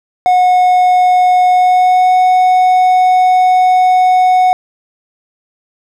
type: tone with pitch glide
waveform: triangle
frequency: 729 to 737 Hz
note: F#5 to F#5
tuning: -26 to -7 cents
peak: -4 dBFS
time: 0.26-4.53 s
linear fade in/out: 0 ms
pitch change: +19 cents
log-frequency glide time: 1.5-2.14 s
effects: none